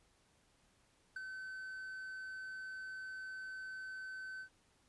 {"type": "tone with ADSR envelope", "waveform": "triangle", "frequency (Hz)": 1528, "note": "G6", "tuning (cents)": -45, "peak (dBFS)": -37, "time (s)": [1.16, 4.49], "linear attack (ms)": 5, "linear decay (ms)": 17, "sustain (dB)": -5, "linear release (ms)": 84, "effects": ["pink hiss -72 dBFS RMS until 4.88 s", "resampled to 24000 Hz"]}